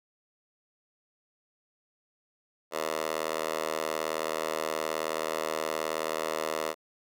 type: tone with high-pass filter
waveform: 10% pulse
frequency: 78.9 Hz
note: D#2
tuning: 25 cents sharp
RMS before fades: -32 dBFS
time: 2.71-6.75 s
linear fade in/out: 50 ms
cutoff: 620 Hz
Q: 2.1
effects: none